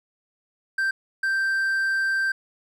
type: tone bursts at uneven times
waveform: triangle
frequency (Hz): 1568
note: G6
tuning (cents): 0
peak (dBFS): -19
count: 2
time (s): 0.78-0.91 / 1.23-2.32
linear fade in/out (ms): 5
effects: none